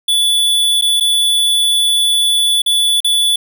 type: tone with dropouts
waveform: square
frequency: 3452 Hz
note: A7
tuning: 34 cents flat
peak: -11 dBFS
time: 0.08-3.36 s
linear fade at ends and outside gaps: 5 ms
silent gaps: 0.813-0.821 / 1-1.007 / 2.62-2.661 / 3.004-3.045 s
effects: none